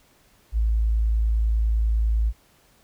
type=tone; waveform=sine; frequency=55 Hz; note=A1; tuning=in tune; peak=-18 dBFS; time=0.52-2.33 s; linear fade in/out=50 ms; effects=pink hiss -59 dBFS RMS until 2.83 s